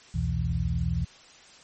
sine tone cluster, 64 / 83.1 / 121.9 / 164.8 Hz, C2 / E2 / B2 / E3, -38 / +15 / -22 / 0 cents, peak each -30 dBFS, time 0.14-1.05 s, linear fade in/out 10 ms, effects white hiss -52 dBFS RMS until 1.63 s + MP3 32 kbps

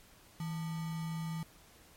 sine tone with sample-and-hold, 162.4 Hz, E3, 26 cents flat, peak -35 dBFS, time 0.4-1.43 s, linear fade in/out 2 ms, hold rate 1050 Hz, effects pink hiss -60 dBFS RMS until 1.96 s + MP3 64 kbps

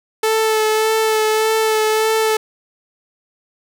sawtooth tone with vibrato, 437.3 Hz, A4, 11 cents flat, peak -10 dBFS, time 0.23-2.37 s, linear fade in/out 5 ms, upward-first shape sine, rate 1.7 Hz, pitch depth 18 cents each way, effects none

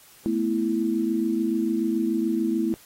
sine chord, A suspended second, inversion none, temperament equal, 220 / 246.9 / 329.6 Hz, A3 / B3 / E4, 0 / 0 / 0 cents, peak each -26 / -28 / -24 dBFS, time 0.26-2.74 s, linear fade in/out 0 ms, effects white hiss -52 dBFS RMS until 2.85 s + AAC 48 kbps

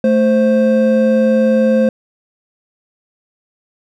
triangle tone pair together, 220 / 523.3 Hz, A3 / C5, 0 / 0 cents, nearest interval octave + minor third, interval 1500 cents, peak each -10 dBFS, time 0.04-1.89 s, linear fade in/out 2 ms, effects none

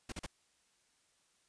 pink noise bursts, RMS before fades -42 dBFS, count 3, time 0.09-0.264 s, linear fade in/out 5 ms, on 32 ms, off 39 ms, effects white hiss -73 dBFS RMS until 1.48 s + resampled to 22050 Hz

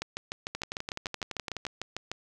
two click trains, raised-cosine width 0.2 ms, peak -17 / -16 dBFS, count 14 / 15, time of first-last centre 0.55-1.652 / 0.02-2.116 s, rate 11.8 / 6.68 Hz, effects none

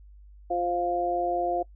harmonic tone, 175.1 Hz, F3, 5 cents sharp, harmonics 2 / 3 / 4, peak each -30 / -32 / -26 dBFS, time 0.5-1.63 s, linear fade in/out 10 ms, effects noise-tail reverb RT60 0.1 s tail -23 dB re dry + added 50 Hz sine -47 dBFS peak until 1.75 s

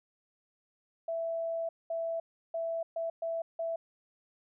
sine tone bursts at uneven times, 662 Hz, E5, 7 cents sharp, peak -31 dBFS, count 6, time 1.08-1.69 / 1.9-2.2 / 2.54-2.83 / 2.96-3.1 / 3.22-3.42 / 3.59-3.76 s, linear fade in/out 5 ms, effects none

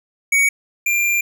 square tone pair in turn, 2244 / 2383 Hz, C#7 / D7, +21 / +25 cents, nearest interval minor second, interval 104 cents, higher second, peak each -13 / -16 dBFS, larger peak first, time 0.32-0.49 / 0.86-1.21 s, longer second, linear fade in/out 5 ms, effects none

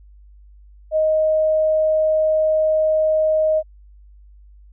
sine tone, 625 Hz, D#5, 8 cents sharp, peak -14 dBFS, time 0.91-3.63 s, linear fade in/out 50 ms, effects added 50 Hz sine -43 dBFS peak until 4.72 s

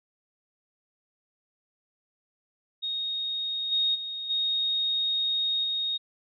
sine tone with level steps, 3729 Hz, A#7, in tune, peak -28 / -22 / -32 / -24 / -26 dBFS, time 2.82-5.98 s, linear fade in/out 20 ms, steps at 3.71 / 3.94 / 4.29 / 5.63 s, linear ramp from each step 20 ms, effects none

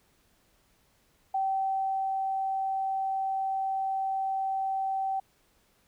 sine tone with ADSR envelope, 772 Hz, G5, 27 cents flat, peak -25 dBFS, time 1.34-5.2 s, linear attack 7 ms, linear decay 760 ms, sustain -2 dB, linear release 7 ms, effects pink hiss -67 dBFS RMS until 5.87 s

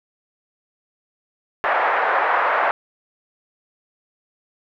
pink band-pass noise, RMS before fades -19 dBFS, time 1.64-2.71 s, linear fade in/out 0 ms, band 610 to 1800 Hz, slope 24 dB/octave, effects none

